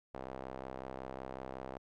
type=tone with band-pass filter; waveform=sawtooth; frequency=65.41 Hz; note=C2; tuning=in tune; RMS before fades=-45 dBFS; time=0.14-1.78 s; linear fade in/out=5 ms; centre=660 Hz; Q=1.3; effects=none